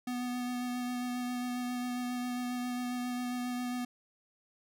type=tone with vibrato; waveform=square; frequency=246.9 Hz; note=B3; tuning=in tune; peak=-34 dBFS; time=0.07-3.85 s; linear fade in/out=5 ms; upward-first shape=sine; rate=7.4 Hz; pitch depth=13 cents each way; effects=none